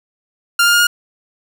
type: tone with pitch steps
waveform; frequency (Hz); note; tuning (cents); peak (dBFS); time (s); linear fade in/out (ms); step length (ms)
sawtooth; 1396.9 / 1407.4 / 1418 / 1428.7; F6 / F6 / F6 / F6; 0 / +13 / +26 / +39; -6; 0.59-0.87; 5; 70
effects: none